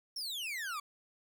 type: exponential sweep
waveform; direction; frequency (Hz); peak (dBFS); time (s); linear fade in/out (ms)
40% pulse; down; 5610 to 1126; -36; 0.16-0.8; 5
effects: none